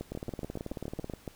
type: two click trains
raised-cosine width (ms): 2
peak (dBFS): -23 / -23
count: 10 / 19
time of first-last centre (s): 0.01-1.278 / 0.12-1.098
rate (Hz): 7.1 / 18.4
effects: pink hiss -57 dBFS RMS until 1.35 s